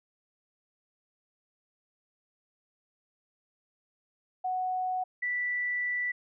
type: tone pair in turn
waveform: sine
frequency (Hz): 740 / 1968.7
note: F#5 / B6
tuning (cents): 0 / -6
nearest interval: octave + perfect fourth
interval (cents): 1694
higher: second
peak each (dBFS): -28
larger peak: neither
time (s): 4.44-5.04 / 5.22-6.12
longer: second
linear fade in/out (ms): 10
effects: none